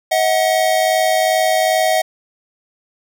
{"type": "tone pair together", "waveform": "square", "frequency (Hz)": [637.5, 740], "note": ["D#5", "F#5"], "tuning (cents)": [42, 0], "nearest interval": "minor third", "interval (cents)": 258, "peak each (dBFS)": [-16, -17], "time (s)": [0.11, 2.02], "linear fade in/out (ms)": 10, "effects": []}